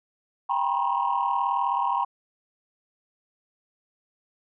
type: tone cluster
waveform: sine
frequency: 794 / 940 / 979 / 1075 Hz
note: G5 / A#5 / B5 / C6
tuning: +22 / +14 / -15 / +47 cents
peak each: -27 dBFS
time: 0.49-2.05 s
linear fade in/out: 10 ms
effects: tanh soft clip ceiling -15 dBFS